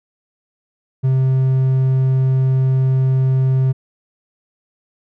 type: tone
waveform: triangle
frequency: 131.5 Hz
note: C3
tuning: 9 cents sharp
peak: -10 dBFS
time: 1.03-3.73 s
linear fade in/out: 20 ms
effects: none